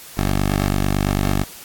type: tone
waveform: 10% pulse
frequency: 49 Hz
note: G1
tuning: in tune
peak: -9 dBFS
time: 0.17-1.44 s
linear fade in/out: 10 ms
effects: white hiss -39 dBFS RMS until 1.64 s + AAC 64 kbps